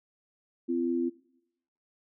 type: tone pair together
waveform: sine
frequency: 256.7 / 341.2 Hz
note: C4 / F4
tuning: -33 / -40 cents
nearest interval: perfect fourth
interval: 493 cents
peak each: -29 / -29 dBFS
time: 0.68-1.1 s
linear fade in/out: 20 ms
effects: noise-tail reverb RT60 0.8 s tail -19 dB re dry